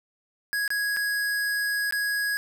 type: tone with dropouts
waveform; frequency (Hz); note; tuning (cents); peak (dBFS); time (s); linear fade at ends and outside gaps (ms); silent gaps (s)
square; 1661.2; G#6; 0; -25; 0.53-2.37; 0; 0.678-0.704 / 0.965-0.97 / 1.909-1.924
effects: none